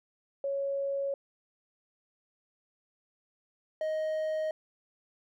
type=tone pair in turn; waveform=sine / triangle; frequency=554.4 / 625.5 Hz; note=C#5 / D#5; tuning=0 / +9 cents; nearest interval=major second; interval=209 cents; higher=second; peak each=-29 / -27 dBFS; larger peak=second; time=0.44-1.14 / 3.81-4.51 s; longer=neither; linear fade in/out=2 ms; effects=none